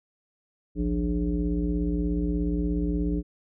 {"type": "tone with frequency modulation", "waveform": "sine", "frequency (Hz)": 174.61, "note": "F3", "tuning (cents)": 0, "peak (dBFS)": -23, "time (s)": [0.75, 3.23], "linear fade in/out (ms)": 50, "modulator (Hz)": 122, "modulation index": 1.5, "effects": []}